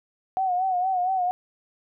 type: tone with vibrato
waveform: sine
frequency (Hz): 740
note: F#5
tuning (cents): 0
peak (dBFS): -21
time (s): 0.37-1.31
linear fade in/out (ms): 0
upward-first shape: sine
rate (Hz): 4.3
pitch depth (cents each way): 66
effects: none